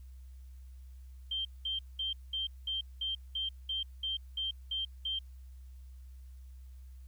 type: tone bursts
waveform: sine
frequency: 3153 Hz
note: G7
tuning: 9 cents sharp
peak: -32 dBFS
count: 12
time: 1.31-5.19 s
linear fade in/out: 5 ms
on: 140 ms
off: 200 ms
effects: added 64 Hz sine -47 dBFS peak until 7.07 s + white hiss -72 dBFS RMS until 7.07 s